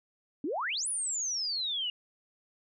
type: exponential two-way sweep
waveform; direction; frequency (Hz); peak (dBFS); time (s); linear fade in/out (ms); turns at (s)
sine; up then down; 261.6 to 10120 to 2827; -30; 0.44-1.9; 2; 0.88
effects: none